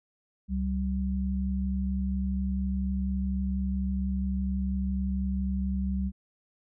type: tone pair together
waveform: sine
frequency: 68.13 / 192.4 Hz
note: C#2 / G3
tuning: -29 / -32 cents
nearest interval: octave + tritone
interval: 1797 cents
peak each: -29 / -29 dBFS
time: 0.48-6.12 s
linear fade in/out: 50 ms
effects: none